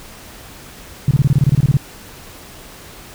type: tone bursts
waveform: sine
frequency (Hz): 138.59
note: C#3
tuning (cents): 0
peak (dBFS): -8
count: 13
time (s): 1.08-1.77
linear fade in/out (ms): 2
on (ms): 30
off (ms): 25
effects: pink hiss -38 dBFS RMS until 3.14 s